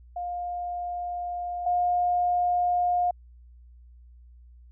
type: tone pair in turn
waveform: sine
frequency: 707 / 711.5 Hz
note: F5 / F5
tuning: +21 / +32 cents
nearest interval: unison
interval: 11 cents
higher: second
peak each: -29 / -21 dBFS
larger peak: second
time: 0.16-1.66 / 1.66-3.11 s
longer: first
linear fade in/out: 5 ms
effects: added 60 Hz sine -48 dBFS peak until 4.71 s